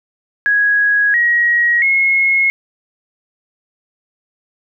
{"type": "tone with pitch steps", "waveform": "sine", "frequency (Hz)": [1661.2, 1897.2, 2167], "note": ["G#6", "A#6", "C#7"], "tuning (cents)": [0, 30, -40], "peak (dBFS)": -10, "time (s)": [0.46, 2.5], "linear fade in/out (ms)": 0, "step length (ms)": 680, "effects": []}